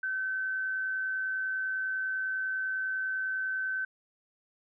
sine tone with amplitude modulation, 1532 Hz, G6, 40 cents flat, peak -28 dBFS, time 0.03-3.85 s, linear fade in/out 5 ms, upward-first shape sine, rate 110 Hz, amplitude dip 30%, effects none

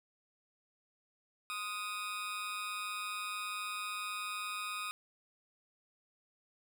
20% pulse tone with amplitude modulation, 1244.5 Hz, D#6, in tune, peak -30 dBFS, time 1.5-4.91 s, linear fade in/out 0 ms, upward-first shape sine, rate 196 Hz, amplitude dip 60%, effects none

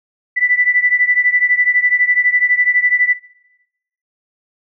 sine beating tone pair, 1975.5 / 1987.5 Hz, B6 / B6, 0 / +10 cents, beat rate 12 Hz, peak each -14 / -15 dBFS, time 0.36-3.14 s, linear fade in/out 20 ms, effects noise-tail reverb RT60 0.9 s tail -18 dB re dry

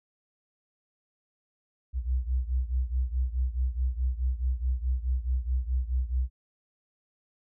sine beating tone pair, 61.5 / 66.2 Hz, B1 / C2, -7 / +21 cents, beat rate 4.7 Hz, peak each -27 / -30 dBFS, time 1.93-6.3 s, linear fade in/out 50 ms, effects none

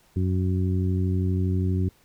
harmonic tone, 92.5 Hz, F#2, in tune, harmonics 1 / 2 / 3 / 4, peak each -22 / -28 / -32 / -34 dBFS, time 0.16-1.89 s, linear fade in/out 5 ms, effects pink hiss -60 dBFS RMS until 2.04 s

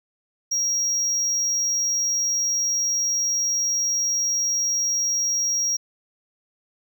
triangle tone, 5640 Hz, F8, 16 cents sharp, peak -19 dBFS, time 0.51-5.77 s, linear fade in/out 10 ms, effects none

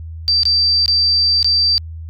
sine tone with dropouts, 4670 Hz, D8, 11 cents flat, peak -11 dBFS, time 0.28-1.78 s, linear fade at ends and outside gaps 0 ms, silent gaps 0.433-0.454 / 0.859-0.88 / 1.428-1.445 s, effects added 81 Hz sine -27 dBFS peak until 2.09 s

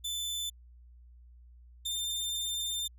sawtooth tone pair in turn, 3520 / 3596 Hz, A7 / A7, 0 / +37 cents, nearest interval unison, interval 37 cents, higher second, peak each -30 / -29 dBFS, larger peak second, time 0.04-0.5 / 1.85-2.88 s, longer second, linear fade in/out 10 ms, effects added 60 Hz sine -52 dBFS peak until 2.98 s

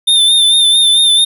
square tone with vibrato, 3591 Hz, A7, 35 cents sharp, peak -7 dBFS, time 0.07-1.25 s, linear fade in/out 10 ms, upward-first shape sine, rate 4.5 Hz, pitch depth 41 cents each way, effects none

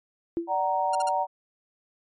sine tone with exponential decay, 337.6 Hz, E4, 41 cents sharp, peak -21 dBFS, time 0.37-0.57 s, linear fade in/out 0 ms, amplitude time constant 42 ms
sine chord, D augmented, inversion none, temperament equal with one note detuned, 587.3 / 752.5 / 932.3 Hz, D5 / F#5 / A#5, 0 / +29 / 0 cents, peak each -30 / -26 / -26 dBFS, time 0.47-1.27 s, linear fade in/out 50 ms
5% pulse tone bursts, 1402 Hz, F6, 6 cents sharp, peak -20 dBFS, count 3, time 0.93-1.091 s, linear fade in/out 5 ms, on 23 ms, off 46 ms
effects MP3 48 kbps

